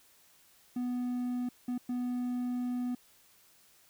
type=tone bursts at uneven times; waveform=triangle; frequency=246.9 Hz; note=B3; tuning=in tune; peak=-29 dBFS; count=3; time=0.76-1.49 / 1.68-1.78 / 1.89-2.95 s; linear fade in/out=5 ms; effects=white hiss -63 dBFS RMS until 3.89 s